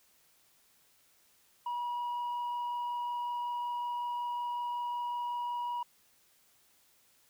sine tone with frequency modulation, 965 Hz, B5, 40 cents flat, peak -30 dBFS, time 1.66-5.83 s, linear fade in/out 5 ms, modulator 25.4 Hz, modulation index 0.3, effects tanh soft clip ceiling -32 dBFS + white hiss -67 dBFS RMS until 7.29 s

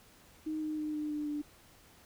sine tone with pitch steps, 311.1 / 307.9 / 304.7 / 301.5 / 298.4 / 295.3 Hz, D#4 / D#4 / D#4 / D4 / D4 / D4, 0 / -18 / -36 / +46 / +28 / +10 cents, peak -33 dBFS, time 0.46-1.42 s, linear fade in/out 10 ms, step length 160 ms, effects pink hiss -60 dBFS RMS until 2.05 s

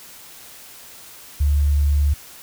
sine tone, 72.2 Hz, D2, 29 cents flat, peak -14 dBFS, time 1.4-2.14 s, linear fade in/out 10 ms, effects white hiss -42 dBFS RMS until 2.42 s

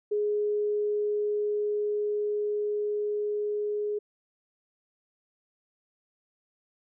sine tone with level ramp, 417.2 Hz, G#4, 8 cents sharp, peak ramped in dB -24 to -27 dBFS, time 0.11-3.99 s, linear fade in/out 10 ms, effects none

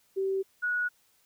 sine tone pair in turn, 385.9 / 1460.8 Hz, G4 / F#6, -27 / -23 cents, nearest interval octave + major seventh, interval 2304 cents, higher second, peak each -26 dBFS, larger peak neither, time 0.16-0.43 / 0.62-0.89 s, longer neither, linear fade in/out 20 ms, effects white hiss -67 dBFS RMS until 1.25 s

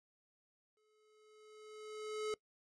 square tone with exponential growth, 428.8 Hz, A4, 45 cents flat, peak -36 dBFS, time 0.77-2.34 s, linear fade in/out 1 ms, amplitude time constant 340 ms, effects noise-tail reverb RT60 0.1 s tail -22 dB re dry + resampled to 22050 Hz

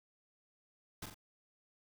pink noise with echo, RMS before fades -44 dBFS, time 1.02-1.06 s, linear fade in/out 5 ms, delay 42 ms, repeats 2, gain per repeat -5 dB, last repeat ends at 1.144 s, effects none

